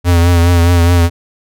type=tone with vibrato; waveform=square; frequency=86.3 Hz; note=F2; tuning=20 cents flat; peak=-7 dBFS; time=0.04-1.1 s; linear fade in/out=50 ms; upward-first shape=triangle; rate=4.8 Hz; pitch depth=47 cents each way; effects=none